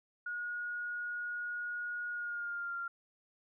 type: tone with pitch glide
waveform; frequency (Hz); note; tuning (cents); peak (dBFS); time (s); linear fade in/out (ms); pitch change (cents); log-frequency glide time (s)
sine; 1444 to 1388.4; F#6 to F6; -43 to -11; -36; 0.26-2.88; 5; -68; 2.1-2.76
effects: none